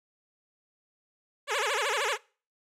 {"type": "tone with vibrato", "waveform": "10% pulse", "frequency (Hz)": 490.9, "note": "B4", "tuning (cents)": -10, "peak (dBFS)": -18, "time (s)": [1.47, 2.18], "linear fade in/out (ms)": 50, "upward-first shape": "sine", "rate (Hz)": 13, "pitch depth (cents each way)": 300, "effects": ["noise-tail reverb RT60 0.4 s tail -24 dB re dry", "low-pass 9000 Hz 12 dB/octave"]}